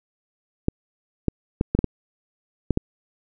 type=clicks; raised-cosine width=3 ms; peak=-6 dBFS; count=8; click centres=0.684 / 1.283 / 1.611 / 1.75 / 1.79 / 1.843 / 2.707 / 2.774 s; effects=none